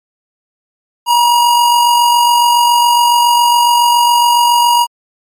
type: tone with amplitude modulation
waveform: square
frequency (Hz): 955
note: A#5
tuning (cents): +42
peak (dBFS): -6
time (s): 1.06-4.87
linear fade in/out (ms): 50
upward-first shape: sine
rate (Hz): 47.2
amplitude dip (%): 35
effects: MP3 64 kbps